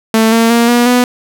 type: tone with pitch steps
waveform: sawtooth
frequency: 222.4 / 228.3 / 234.3 / 240.4 / 246.8 Hz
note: A3 / A#3 / A#3 / B3 / B3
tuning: +19 / -36 / +9 / -46 / -1 cents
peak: -3 dBFS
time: 0.14-1.04 s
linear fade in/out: 2 ms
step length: 180 ms
effects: none